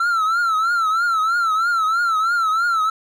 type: tone with vibrato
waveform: triangle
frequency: 1342 Hz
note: E6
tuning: 31 cents sharp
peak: -14 dBFS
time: 0-2.9 s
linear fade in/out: 5 ms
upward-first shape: triangle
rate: 3.1 Hz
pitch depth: 120 cents each way
effects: none